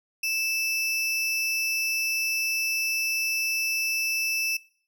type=tone pair together; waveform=35% pulse; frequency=2637 / 5778 Hz; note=E7 / F#8; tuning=0 / -42 cents; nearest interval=octave + major second; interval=1358 cents; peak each=-24 / -32 dBFS; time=0.23-4.57 s; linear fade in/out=5 ms; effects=noise-tail reverb RT60 0.5 s tail -21 dB re dry